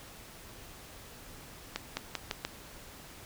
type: accelerating click train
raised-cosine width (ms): 0.2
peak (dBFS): -15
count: 5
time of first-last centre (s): 1.76-2.45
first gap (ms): 210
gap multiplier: 0.87
effects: pink hiss -50 dBFS RMS until 3.25 s